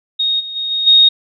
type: tone with level steps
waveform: sine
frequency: 3729 Hz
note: A#7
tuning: in tune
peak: -13 / -24 / -18 / -15 / -5 dBFS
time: 0.19-1.09 s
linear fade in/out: 10 ms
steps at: 0.39 / 0.55 / 0.7 / 0.86 s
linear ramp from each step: 20 ms
effects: none